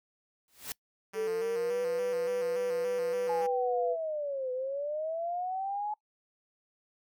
white noise with exponential growth, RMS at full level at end -34 dBFS, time 0.48-0.72 s, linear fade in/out 1 ms, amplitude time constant 51 ms
5% pulse tone with vibrato, 185 Hz, F#3, in tune, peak -31 dBFS, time 1.13-3.47 s, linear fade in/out 10 ms, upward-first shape square, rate 3.5 Hz, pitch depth 87 cents each way
sine tone with pitch glide, 440 to 493.9 Hz, A4 to B4, 0 to 0 cents, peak -28 dBFS, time 1.14-3.97 s, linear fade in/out 50 ms, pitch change +200 cents, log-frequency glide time 1.25-1.83 s
sine linear two-way sweep, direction down then up, 851 to 501 to 851 Hz, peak -31 dBFS, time 3.29-5.94 s, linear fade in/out 5 ms, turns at 4.52 s
effects noise-tail reverb RT60 0.1 s tail -23 dB re dry

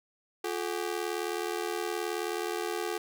sawtooth ring-modulated tone, 392 Hz, G4, in tune, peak -24 dBFS, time 0.44-2.98 s, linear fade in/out 5 ms, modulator 39.5 Hz, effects none

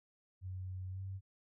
sine tone with pitch glide, 92.9 to 95.95 Hz, F#2 to G2, +7 to -37 cents, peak -40 dBFS, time 0.41-1.21 s, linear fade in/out 50 ms, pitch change +56 cents, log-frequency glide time 0.9-1.01 s, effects none

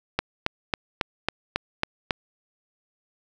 click train, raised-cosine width 0.3 ms, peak -6 dBFS, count 8, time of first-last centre 0.19-2.108 s, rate 3.65 Hz, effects none

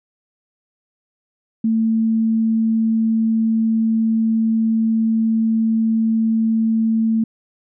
sine tone, 223.6 Hz, A3, 28 cents sharp, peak -14 dBFS, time 1.64-7.24 s, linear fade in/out 5 ms, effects none

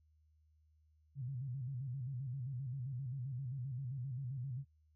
sine tone with vibrato, 130 Hz, C3, 11 cents flat, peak -39 dBFS, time 1.15-4.65 s, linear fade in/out 50 ms, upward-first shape square, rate 7.6 Hz, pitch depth 110 cents each way, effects noise-tail reverb RT60 0.1 s tail -23 dB re dry + added 77 Hz sine -68 dBFS peak until 4.95 s

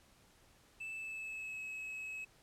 triangle tone with pitch glide, 2637 to 2572 Hz, E7 to E7, 0 to -43 cents, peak -40 dBFS, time 0.8-2.25 s, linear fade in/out 10 ms, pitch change -43 cents, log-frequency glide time 0.94-1.61 s, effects pink hiss -66 dBFS RMS until 2.42 s + low-pass 12000 Hz 12 dB/octave

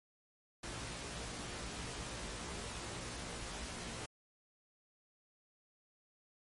pink noise with comb filter, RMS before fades -44 dBFS, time 0.63-4.06 s, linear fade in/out 5 ms, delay 17 ms, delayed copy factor +0.95, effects low-pass 11000 Hz 12 dB/octave + MP3 48 kbps

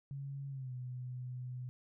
sine tone with pitch glide, 138.59 to 125.63 Hz, C#3 to B2, 0 to +30 cents, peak -40 dBFS, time 0.11-1.69 s, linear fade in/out 0 ms, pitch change -170 cents, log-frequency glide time 0.49-0.73 s, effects none

